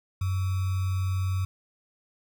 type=tone with sample-and-hold; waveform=sine; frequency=93.9 Hz; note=F#2; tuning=26 cents sharp; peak=-24 dBFS; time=0.21-1.45 s; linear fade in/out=5 ms; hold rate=1225 Hz; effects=none